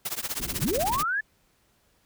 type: noise with tremolo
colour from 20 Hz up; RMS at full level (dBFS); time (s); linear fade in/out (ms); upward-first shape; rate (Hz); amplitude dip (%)
white; -28; 0.05-1.03; 5; triangle; 16; 100
type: low-pass noise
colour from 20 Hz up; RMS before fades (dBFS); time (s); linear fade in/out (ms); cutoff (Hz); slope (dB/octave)
pink; -37; 0.39-1.04; 10; 420; 48
type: linear sweep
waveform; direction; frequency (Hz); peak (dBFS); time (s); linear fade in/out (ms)
sine; up; 85 to 1760; -24; 0.61-1.21; 10
effects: pink hiss -66 dBFS RMS until 2.05 s